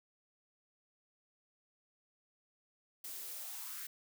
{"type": "noise with high-pass filter sweep", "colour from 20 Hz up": "blue", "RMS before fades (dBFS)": -45, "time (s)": [3.04, 3.87], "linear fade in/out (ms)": 5, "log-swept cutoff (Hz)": [250, 1700], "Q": 3.4, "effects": []}